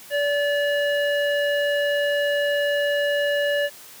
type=tone with low-pass filter; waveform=square; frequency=577 Hz; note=D5; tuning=31 cents flat; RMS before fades=-22 dBFS; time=0.1-3.7 s; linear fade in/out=50 ms; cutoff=2400 Hz; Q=3.3; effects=white hiss -44 dBFS RMS until 4 s + high-pass 100 Hz 12 dB/octave